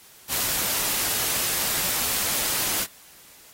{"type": "noise", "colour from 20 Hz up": "white", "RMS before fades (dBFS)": -25, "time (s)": [0.28, 2.87], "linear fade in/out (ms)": 50, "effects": ["white hiss -50 dBFS RMS until 3.53 s", "AAC 48 kbps"]}